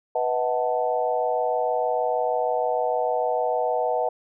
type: chord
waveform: sine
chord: B dominant seventh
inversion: none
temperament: equal with one note detuned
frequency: 493.9 / 633.5 / 740 / 880 Hz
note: B4 / D#5 / F#5 / A5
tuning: 0 / +31 / 0 / 0 cents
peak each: -26 / -26 / -26 / -29 dBFS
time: 0.15-4.09 s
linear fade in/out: 5 ms
effects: none